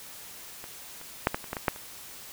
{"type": "clicks", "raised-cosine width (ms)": 0.5, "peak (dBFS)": [-26, -30, -6, -13, -27, -16, -17, -7, -28], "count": 9, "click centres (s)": [0.641, 1.014, 1.271, 1.345, 1.442, 1.531, 1.568, 1.682, 1.761], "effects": ["white hiss -45 dBFS RMS until 2.32 s"]}